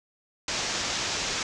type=low-pass noise; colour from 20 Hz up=white; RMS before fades=-30 dBFS; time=0.48-1.43 s; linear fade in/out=2 ms; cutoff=6900 Hz; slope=48 dB/octave; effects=none

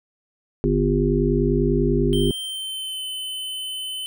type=harmonic tone; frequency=50.1 Hz; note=G1; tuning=38 cents sharp; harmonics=1 / 3 / 5 / 7 / 8; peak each=-23 / -23 / -23 / -23 / -23 dBFS; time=0.64-2.31 s; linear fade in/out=0 ms
type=tone with pitch glide; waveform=square; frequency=3136 to 3040 Hz; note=G7 to F#7; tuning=0 to +46 cents; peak=-28 dBFS; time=2.13-4.06 s; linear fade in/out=0 ms; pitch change=-54 cents; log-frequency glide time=2.39-3.05 s
effects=none

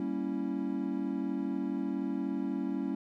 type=chord; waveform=triangle; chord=G diminished seventh; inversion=none; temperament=equal; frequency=196 / 233.1 / 277.2 / 329.6 Hz; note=G3 / Bb3 / Db4 / Fb4; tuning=0 / 0 / 0 / 0 cents; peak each=-35 / -36 / -32 / -36 dBFS; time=0-2.95 s; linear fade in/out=2 ms; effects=none

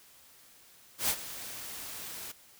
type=noise with ADSR envelope; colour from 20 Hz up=white; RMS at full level=-27 dBFS; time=0.98-2.32 s; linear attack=110 ms; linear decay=61 ms; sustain=-15 dB; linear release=7 ms; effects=white hiss -58 dBFS RMS until 2.59 s

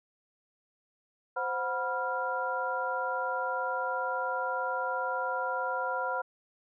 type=tone cluster; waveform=sine; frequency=520 / 735 / 978 / 1391 Hz; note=C5 / F#5 / B5 / F6; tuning=-11 / -12 / -17 / -7 cents; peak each=-35 / -36 / -34 / -34 dBFS; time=1.36-6.22 s; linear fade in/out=10 ms; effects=none

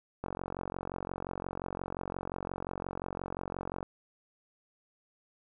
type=click train; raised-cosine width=1 ms; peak=-22 dBFS; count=165; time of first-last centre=0.24-3.829 s; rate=45.7 Hz; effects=none

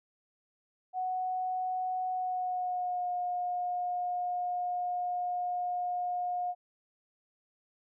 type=tone with pitch glide; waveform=sine; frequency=740 to 716.4 Hz; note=F#5 to F5; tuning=0 to +44 cents; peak=-30 dBFS; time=0.93-6.55 s; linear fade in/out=50 ms; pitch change=-56 cents; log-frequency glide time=2.11-3.1 s; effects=none

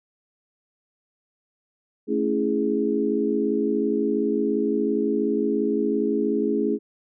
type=chord; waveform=sine; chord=A major seventh; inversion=none; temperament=equal; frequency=220 / 277.2 / 329.6 / 415.3 Hz; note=A3 / C#4 / E4 / G#4; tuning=0 / 0 / 0 / 0 cents; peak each=-26 / -26 / -27 / -24 dBFS; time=2.07-6.79 s; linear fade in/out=50 ms; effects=none

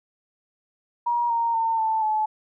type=tone with pitch steps; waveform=sine; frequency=952 / 928.6 / 905.9 / 883.6 / 862 Hz; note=A#5 / A#5 / A#5 / A5 / A5; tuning=+36 / -7 / -50 / +7 / -36 cents; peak=-20 dBFS; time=1.06-2.26 s; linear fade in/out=10 ms; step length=240 ms; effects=none

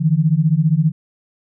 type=beating tone pair; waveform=sine; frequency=150 / 165 Hz; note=D3 / E3; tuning=+37 / +2 cents; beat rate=15 Hz; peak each=-15 dBFS; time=0-0.92 s; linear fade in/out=20 ms; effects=none

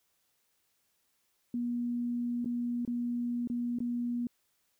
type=tone with dropouts; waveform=sine; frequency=240.5 Hz; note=B3; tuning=46 cents flat; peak=-30 dBFS; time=1.54-4.27 s; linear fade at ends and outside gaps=2 ms; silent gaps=2.446-2.457 / 2.851-2.876 / 3.474-3.499 / 3.787-3.803 s; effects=white hiss -75 dBFS RMS until 4.79 s

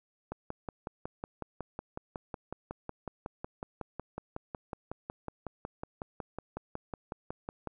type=click train; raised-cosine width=1 ms; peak=-23 dBFS; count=41; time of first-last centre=0.32-7.673 s; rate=5.44 Hz; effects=none

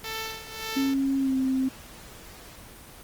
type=tone with tremolo; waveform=5% pulse; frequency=443 Hz; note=A4; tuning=12 cents sharp; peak=-19 dBFS; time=0.04-0.94 s; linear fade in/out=2 ms; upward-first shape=sine; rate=1.8 Hz; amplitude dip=75%
type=tone with pitch glide; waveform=sine; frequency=271.5 to 262.6 Hz; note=C#4 to C4; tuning=-36 to +6 cents; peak=-22 dBFS; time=0.76-1.69 s; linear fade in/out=10 ms; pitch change=-58 cents; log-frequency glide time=1.18-1.36 s
effects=pink hiss -46 dBFS RMS until 3.03 s + Opus 24 kbps

